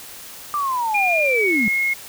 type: linear sweep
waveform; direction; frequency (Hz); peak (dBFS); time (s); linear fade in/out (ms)
sine; down; 1196 to 196; -19; 0.54-1.68; 0
type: tone with pitch glide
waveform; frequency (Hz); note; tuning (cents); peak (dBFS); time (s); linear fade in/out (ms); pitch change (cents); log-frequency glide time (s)
sine; 2412 to 2161; D7 to C#7; +46 to -45; -17; 0.94-1.94; 10; -191; 1.23-1.58
effects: white hiss -38 dBFS RMS until 2.08 s